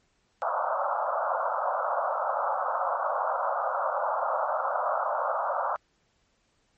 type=band-pass noise; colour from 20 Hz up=pink; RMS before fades=-28 dBFS; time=0.42-5.76 s; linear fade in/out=0 ms; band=540 to 1400 Hz; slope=96 dB/octave; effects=pink hiss -70 dBFS RMS until 6.77 s + MP3 32 kbps

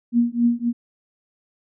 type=tone with tremolo; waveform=sine; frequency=237.3 Hz; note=A#3; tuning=31 cents sharp; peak=-12 dBFS; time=0.12-0.73 s; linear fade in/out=50 ms; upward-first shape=triangle; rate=3.7 Hz; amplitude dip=100%; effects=none

